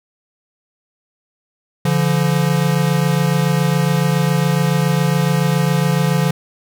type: tone pair together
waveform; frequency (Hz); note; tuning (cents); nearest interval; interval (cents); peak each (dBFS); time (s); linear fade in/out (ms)
square; 143.6 / 170.77; D3 / F3; -39 / -39; minor third; 300; -17; 1.85-6.31; 5
effects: none